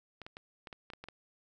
clicks, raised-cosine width 0.3 ms, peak -29 dBFS, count 9, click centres 0.217 / 0.265 / 0.369 / 0.672 / 0.728 / 0.902 / 0.935 / 1.04 / 1.086 s, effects none

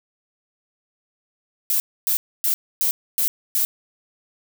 violet noise bursts, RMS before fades -20 dBFS, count 6, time 1.7-3.65 s, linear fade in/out 0 ms, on 100 ms, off 270 ms, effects none

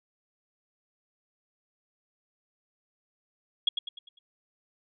sine tone with echo, 3322 Hz, G#7, in tune, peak -19 dBFS, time 3.67-3.69 s, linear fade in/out 5 ms, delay 100 ms, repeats 5, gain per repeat -7 dB, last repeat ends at 4.19 s, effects none

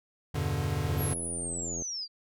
square chord, E minor seventh, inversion none, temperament equal, 82.41 / 98 / 123.47 / 146.83 Hz, E2 / G2 / B2 / D3, 0 / 0 / 0 / 0 cents, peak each -35 / -34 / -37 / -33 dBFS, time 0.34-1.14 s, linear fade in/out 10 ms
click train, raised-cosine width 2 ms, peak -27 dBFS, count 80, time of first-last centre 0.89-1.822 s, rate 84.8 Hz
sine linear sweep, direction down, 11700 to 4626 Hz, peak -33 dBFS, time 0.97-2.08 s, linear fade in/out 50 ms
effects none

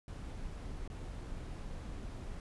brown noise with dropouts, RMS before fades -43 dBFS, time 0.08-2.4 s, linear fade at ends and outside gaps 1 ms, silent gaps 0.877-0.9 s, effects resampled to 24000 Hz

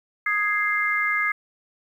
sine chord, Ab major, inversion second, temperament equal, 1244.5 / 1661.2 / 2093 Hz, Eb6 / Ab6 / C7, 0 / 0 / 0 cents, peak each -27 / -25 / -23 dBFS, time 0.26-1.32 s, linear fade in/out 5 ms, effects 9-bit

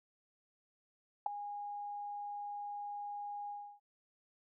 sine tone with ADSR envelope, 820 Hz, G#5, 22 cents flat, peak -25 dBFS, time 1.26-3.8 s, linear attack 4 ms, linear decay 6 ms, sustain -15 dB, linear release 310 ms, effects none

